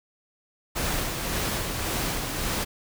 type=noise with tremolo; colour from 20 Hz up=pink; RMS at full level=-27 dBFS; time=0.75-2.65 s; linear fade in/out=20 ms; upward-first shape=sine; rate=1.8 Hz; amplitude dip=35%; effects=none